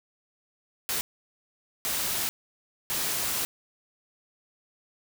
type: noise bursts at uneven times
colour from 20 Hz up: white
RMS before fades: -29 dBFS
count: 3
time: 0.89-1.01 / 1.85-2.29 / 2.9-3.45 s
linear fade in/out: 0 ms
effects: none